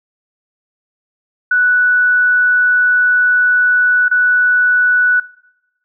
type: tone with dropouts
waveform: sine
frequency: 1480 Hz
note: F#6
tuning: in tune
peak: -9 dBFS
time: 1.51-5.2 s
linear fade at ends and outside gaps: 5 ms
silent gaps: 4.083-4.112 s
effects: noise-tail reverb RT60 1.0 s tail -22 dB re dry